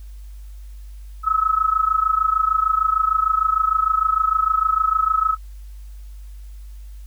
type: tone with amplitude modulation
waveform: sine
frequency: 1290 Hz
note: E6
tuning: 38 cents flat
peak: -12 dBFS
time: 1.23-5.37 s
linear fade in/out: 50 ms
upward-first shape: sine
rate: 26.6 Hz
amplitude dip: 85%
effects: added 50 Hz sine -34 dBFS peak until 7.06 s + white hiss -57 dBFS RMS until 7.06 s